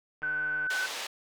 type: click train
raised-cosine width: 0.5 ms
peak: -31 dBFS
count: 69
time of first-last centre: 0.22-0.667 s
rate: 152 Hz
type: tone with vibrato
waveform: sine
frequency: 1508 Hz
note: F#6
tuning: 32 cents sharp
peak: -28 dBFS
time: 0.23-0.86 s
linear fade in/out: 2 ms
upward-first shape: sine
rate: 20 Hz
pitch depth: 23 cents each way
type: band-pass noise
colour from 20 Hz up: white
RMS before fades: -37 dBFS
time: 0.7-1.07 s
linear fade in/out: 5 ms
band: 500 to 4600 Hz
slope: 12 dB/octave
effects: none